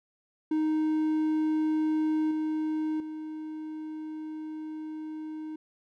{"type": "tone with level steps", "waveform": "triangle", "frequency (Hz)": 311.1, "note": "D#4", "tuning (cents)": 0, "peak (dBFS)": [-22, -25, -33], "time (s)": [0.51, 5.56], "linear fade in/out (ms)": 5, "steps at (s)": [2.31, 3], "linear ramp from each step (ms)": 2, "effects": []}